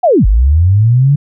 sine linear two-way sweep, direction down then up, 767 to 45 to 146.7 Hz, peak -5 dBFS, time 0.03-1.16 s, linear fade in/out 10 ms, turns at 0.26 s, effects none

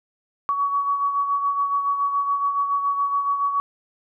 sine beating tone pair, 1127 / 1134.1 Hz, C#6 / C#6, +28 / +39 cents, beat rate 7.1 Hz, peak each -20 / -29 dBFS, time 0.49-3.6 s, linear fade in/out 0 ms, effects none

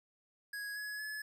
square tone with pitch steps, 1661.2 / 1686.3 / 1711.9 Hz, G#6 / G#6 / A6, 0 / +26 / -48 cents, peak -40 dBFS, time 0.53-1.22 s, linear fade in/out 5 ms, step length 230 ms, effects none

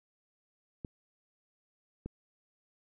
clicks, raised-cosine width 3 ms, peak -26 dBFS, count 2, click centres 0.848 / 2.06 s, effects none

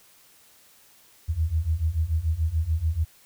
sine beating tone pair, 76.5 / 83.4 Hz, D#2 / E2, -29 / +21 cents, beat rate 6.9 Hz, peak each -26 / -24 dBFS, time 1.28-3.05 s, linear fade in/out 20 ms, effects white hiss -56 dBFS RMS until 3.25 s

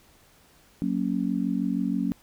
sine chord, F# major, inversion none, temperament just, 185 / 231.2 / 277.5 Hz, F#3 / A#3 / C#4, 0 / -14 / +2 cents, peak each -28 dBFS, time 0.82-2.12 s, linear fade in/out 0 ms, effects pink hiss -58 dBFS RMS until 2.22 s

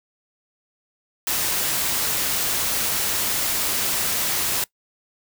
white noise, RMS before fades -23 dBFS, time 1.27-4.64 s, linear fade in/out 2 ms, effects noise-tail reverb RT60 0.1 s tail -22 dB re dry

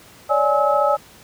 sine tone cluster, 563 / 597 / 834 / 1293 Hz, C#5 / D5 / G#5 / E6, +27 / +28 / +7 / -34 cents, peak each -20 dBFS, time 0.29-0.97 s, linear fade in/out 20 ms, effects pink hiss -46 dBFS RMS until 1.23 s + high-pass 80 Hz 12 dB/octave

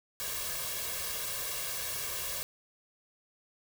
white noise with comb filter, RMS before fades -36 dBFS, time 0.2-2.43 s, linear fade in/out 0 ms, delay 1.8 ms, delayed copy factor +0.8, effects none

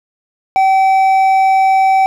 sine tone with hard clipping, 768 Hz, G5, 36 cents flat, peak -9 dBFS, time 0.56-2.06 s, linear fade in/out 0 ms, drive 5 dB, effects none

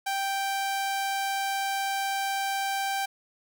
sawtooth tone, 784 Hz, G5, in tune, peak -23 dBFS, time 0.06-3.06 s, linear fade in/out 10 ms, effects none

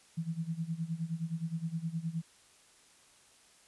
sine tone with tremolo, 164.3 Hz, E3, 5 cents flat, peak -30 dBFS, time 0.17-2.22 s, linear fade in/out 10 ms, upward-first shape sine, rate 9.6 Hz, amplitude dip 85%, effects white hiss -62 dBFS RMS until 3.67 s + resampled to 24000 Hz

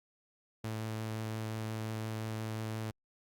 sawtooth tone with vibrato, 110 Hz, A2, in tune, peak -32 dBFS, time 0.64-2.91 s, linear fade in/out 5 ms, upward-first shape triangle, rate 5.7 Hz, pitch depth 11 cents each way, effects Opus 48 kbps

